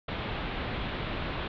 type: low-pass noise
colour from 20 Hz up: pink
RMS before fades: -34 dBFS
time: 0.08-1.48 s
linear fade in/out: 5 ms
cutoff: 3800 Hz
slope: 48 dB/octave
effects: none